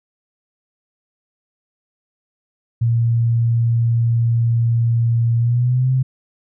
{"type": "tone with pitch glide", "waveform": "sine", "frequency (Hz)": [116.54, 130.06], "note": ["A#2", "C3"], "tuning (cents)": [0, -10], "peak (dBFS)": -13, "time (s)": [2.81, 6.03], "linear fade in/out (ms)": 10, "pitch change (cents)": 190, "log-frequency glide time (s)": [5.38, 5.91], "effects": []}